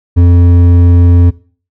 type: tone with hard clipping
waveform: triangle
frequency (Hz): 87.31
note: F2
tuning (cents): 0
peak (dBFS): -4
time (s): 0.16-1.31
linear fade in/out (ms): 20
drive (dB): 12
effects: noise-tail reverb RT60 0.4 s tail -19 dB re dry